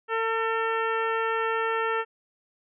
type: harmonic tone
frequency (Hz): 450.5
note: A4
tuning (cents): +41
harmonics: 1 / 2 / 3 / 4 / 5 / 6 / 7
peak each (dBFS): -28 / -31 / -29 / -32 / -41 / -38 / -45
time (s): 0.08-2.05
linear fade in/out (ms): 50
effects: none